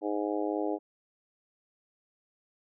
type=harmonic tone; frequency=103.83 Hz; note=G#2; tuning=in tune; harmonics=3 / 4 / 5 / 6 / 7 / 8; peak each=-32 / -34 / -36 / -38 / -39 / -40 dBFS; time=0.01-0.79 s; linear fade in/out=50 ms; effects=none